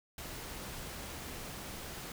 pink noise, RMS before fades -44 dBFS, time 0.18-2.12 s, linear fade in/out 2 ms, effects none

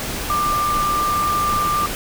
sine tone in noise, 1189 Hz, D6, 21 cents sharp, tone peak -17 dBFS, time 0.3-1.86 s, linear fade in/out 0 ms, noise pink, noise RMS -26 dBFS, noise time 0-1.95 s, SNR +6 dB, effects none

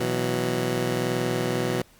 15% pulse chord, B suspended fourth, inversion none, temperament just, 123.47 / 164.63 / 185.21 Hz, B2 / E3 / F#3, 0 / -2 / +2 cents, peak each -21 / -24 / -24 dBFS, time 0-1.82 s, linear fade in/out 5 ms, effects pink hiss -56 dBFS RMS until 1.99 s + Opus 48 kbps

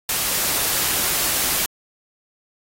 white noise, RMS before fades -21 dBFS, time 0.09-1.66 s, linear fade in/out 2 ms, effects AAC 48 kbps

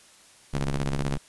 sawtooth ring-modulated tone, 68.1 Hz, C#2, 30 cents flat, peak -18 dBFS, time 0.53-1.18 s, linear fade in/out 10 ms, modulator 76 Hz, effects white hiss -54 dBFS RMS until 1.28 s + resampled to 24000 Hz

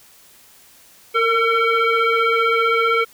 sine tone with frequency modulation, 444.8 Hz, A4, 19 cents sharp, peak -14 dBFS, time 1.14-3.05 s, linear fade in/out 20 ms, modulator 905 Hz, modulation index 2.2, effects white hiss -49 dBFS RMS until 3.13 s

